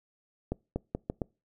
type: accelerating click train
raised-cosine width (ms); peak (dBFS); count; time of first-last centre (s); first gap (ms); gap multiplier
2; -17; 5; 0.52-1.218; 240; 0.79
effects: noise-tail reverb RT60 0.3 s tail -26 dB re dry